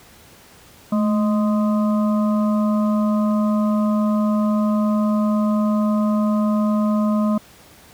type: harmonic tone with a mistuned harmonic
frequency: 207.7 Hz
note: G#3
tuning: in tune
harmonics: 1 / 3 / 5 / 6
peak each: -16 / -26 / -30 / -32 dBFS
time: 0.92-7.38 s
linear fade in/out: 5 ms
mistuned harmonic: 1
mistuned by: +58 cents
effects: pink hiss -47 dBFS RMS until 7.93 s + high-pass 60 Hz 12 dB/octave